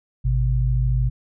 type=tone pair together; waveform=sine; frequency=53 / 126.4 Hz; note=G#1 / B2; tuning=+36 / +41 cents; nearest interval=octave + minor third; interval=1505 cents; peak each=-19 / -20 dBFS; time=0.24-1.1 s; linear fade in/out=20 ms; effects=none